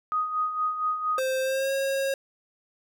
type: tone with tremolo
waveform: sine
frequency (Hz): 1247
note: D#6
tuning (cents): +3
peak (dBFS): -22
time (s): 0.12-1.19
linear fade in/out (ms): 0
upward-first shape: sine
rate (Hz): 4.3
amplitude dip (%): 60
type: tone with pitch glide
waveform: square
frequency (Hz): 523.3 to 543.3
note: C5 to C#5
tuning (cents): 0 to -35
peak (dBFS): -25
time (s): 1.18-2.14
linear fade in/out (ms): 2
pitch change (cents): +65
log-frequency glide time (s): 1.41-1.71
effects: none